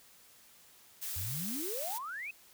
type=noise; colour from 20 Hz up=blue; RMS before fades=-39 dBFS; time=1.01-1.99 s; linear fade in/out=20 ms
type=exponential sweep; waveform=sine; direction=up; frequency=80 to 2637 Hz; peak=-38 dBFS; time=1.16-2.31 s; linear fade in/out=5 ms
effects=white hiss -60 dBFS RMS until 2.53 s